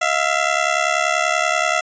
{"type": "ring-modulated tone", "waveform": "15% pulse", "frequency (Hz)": 673, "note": "E5", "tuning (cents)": 36, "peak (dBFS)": -7, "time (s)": [0.01, 1.81], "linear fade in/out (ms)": 10, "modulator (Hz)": 35.2, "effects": ["resampled to 16000 Hz"]}